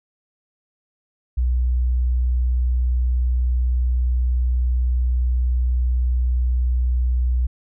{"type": "tone", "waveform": "sine", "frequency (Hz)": 61.74, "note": "B1", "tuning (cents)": 0, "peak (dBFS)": -16, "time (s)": [1.37, 7.47], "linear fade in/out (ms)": 10, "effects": []}